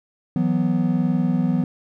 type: chord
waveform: triangle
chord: E suspended second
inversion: none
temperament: equal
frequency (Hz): 164.81 / 185 / 246.9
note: E3 / F#3 / B3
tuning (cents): 0 / 0 / 0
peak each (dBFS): -20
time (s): 0.36-1.64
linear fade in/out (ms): 2
effects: none